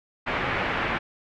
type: low-pass noise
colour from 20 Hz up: white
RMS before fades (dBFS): -27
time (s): 0.26-0.99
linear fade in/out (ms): 20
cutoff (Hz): 2300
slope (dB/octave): 24
effects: none